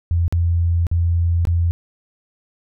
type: tone with dropouts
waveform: sine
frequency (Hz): 85.2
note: F2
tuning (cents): -42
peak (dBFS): -14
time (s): 0.11-1.71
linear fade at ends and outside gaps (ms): 0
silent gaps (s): 0.28-0.325 / 0.868-0.914 / 1.452-1.472
effects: none